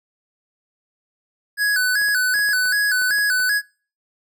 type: tone with vibrato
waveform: square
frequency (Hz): 1582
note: G6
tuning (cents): +15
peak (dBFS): -17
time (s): 1.57-3.62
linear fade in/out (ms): 50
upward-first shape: square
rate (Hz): 2.6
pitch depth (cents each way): 92
type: clicks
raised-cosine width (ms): 0.5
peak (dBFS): -24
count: 10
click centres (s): 2.016 / 2.085 / 2.355 / 2.392 / 2.489 / 2.656 / 3.018 / 3.104 / 3.185 / 3.401
effects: noise-tail reverb RT60 0.4 s tail -24 dB re dry